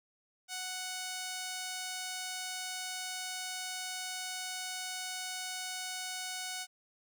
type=tone; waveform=5% pulse; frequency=740 Hz; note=F#5; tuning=in tune; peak=-26 dBFS; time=0.48-6.67 s; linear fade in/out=50 ms; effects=none